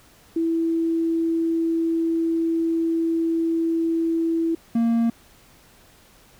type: tone pair in turn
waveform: sine / triangle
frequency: 329.6 / 231.2 Hz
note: E4 / A#3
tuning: 0 / -14 cents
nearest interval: tritone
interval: 614 cents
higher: first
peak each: -19 / -15 dBFS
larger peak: second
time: 0.36-4.55 / 4.75-5.1 s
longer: first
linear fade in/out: 5 ms
effects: pink hiss -53 dBFS RMS until 6.39 s